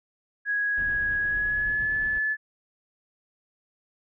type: tone with pitch glide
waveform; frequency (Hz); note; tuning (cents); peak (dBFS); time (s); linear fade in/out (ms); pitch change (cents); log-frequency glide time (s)
sine; 1661.2 to 1728.7; G#6 to A6; 0 to -31; -23; 0.45-2.37; 50; +69; 1.21-1.95
type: noise with tremolo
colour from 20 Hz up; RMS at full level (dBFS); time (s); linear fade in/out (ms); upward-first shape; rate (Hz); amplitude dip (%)
brown; -39; 0.77-2.19; 5; sine; 8.8; 25
effects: resampled to 8000 Hz